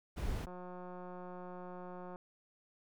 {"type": "noise", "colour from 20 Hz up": "brown", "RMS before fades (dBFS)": -37, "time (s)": [0.16, 0.46], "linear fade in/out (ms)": 20}
{"type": "click train", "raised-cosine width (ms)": 1, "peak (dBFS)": -35, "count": 305, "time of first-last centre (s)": [0.47, 2.159], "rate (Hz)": 180}
{"effects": []}